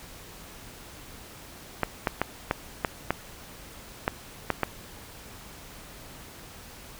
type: clicks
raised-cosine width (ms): 0.5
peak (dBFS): -8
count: 9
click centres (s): 1.833 / 2.072 / 2.216 / 2.511 / 2.848 / 3.106 / 4.079 / 4.503 / 4.633
effects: pink hiss -46 dBFS RMS until 6.99 s